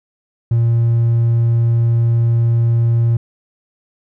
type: tone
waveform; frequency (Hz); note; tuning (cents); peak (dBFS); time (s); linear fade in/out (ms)
triangle; 116.54; A#2; 0; -8; 0.51-3.17; 5
effects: tanh soft clip ceiling -5 dBFS